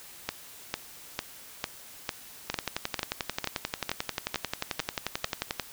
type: two click trains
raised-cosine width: 0.2 ms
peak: -11 / -11 dBFS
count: 12 / 36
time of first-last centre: 0.29-5.245 / 2.5-5.597 s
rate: 2.22 / 11.3 Hz
effects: white hiss -48 dBFS RMS until 5.72 s